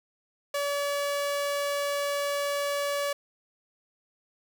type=tone; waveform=sawtooth; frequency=571 Hz; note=D5; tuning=49 cents flat; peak=-23 dBFS; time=0.54-3.13 s; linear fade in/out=5 ms; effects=none